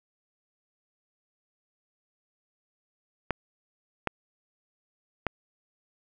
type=clicks; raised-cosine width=0.5 ms; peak=-11 dBFS; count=3; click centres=3.307 / 4.073 / 5.267 s; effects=none